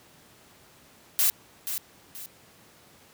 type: noise with echo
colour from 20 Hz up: blue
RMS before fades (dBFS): -22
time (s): 1.19-1.3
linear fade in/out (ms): 0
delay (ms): 480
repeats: 2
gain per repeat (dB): -9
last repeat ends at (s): 2.26
effects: pink hiss -55 dBFS RMS until 3.13 s + high-pass 100 Hz 12 dB/octave